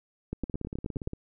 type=two click trains; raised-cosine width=3 ms; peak=-19 / -23 dBFS; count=8 / 13; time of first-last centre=0.33-1.074 / 0.44-1.134 s; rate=9.41 / 17.3 Hz; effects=none